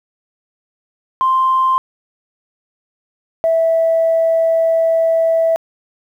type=tone pair in turn; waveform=sine; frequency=1046.5 / 655.8 Hz; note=C6 / E5; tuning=0 / -9 cents; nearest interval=minor sixth; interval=809 cents; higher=first; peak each=-10 dBFS; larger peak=neither; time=1.21-1.78 / 3.44-5.56 s; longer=second; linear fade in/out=0 ms; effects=tanh soft clip ceiling -6 dBFS + 8-bit